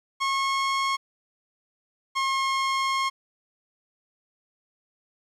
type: tone pair in turn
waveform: sawtooth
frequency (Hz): 1088 / 1076.1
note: C#6 / C6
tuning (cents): -33 / +48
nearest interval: unison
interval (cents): 19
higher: first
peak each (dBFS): -19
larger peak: neither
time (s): 0.2-0.97 / 2.15-3.1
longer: second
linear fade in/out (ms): 20
effects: low-pass 6000 Hz 12 dB/octave + 10-bit